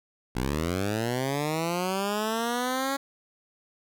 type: linear sweep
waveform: 10% pulse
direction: up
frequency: 58.27 to 277.2 Hz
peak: -18 dBFS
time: 0.35-2.97 s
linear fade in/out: 10 ms
effects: none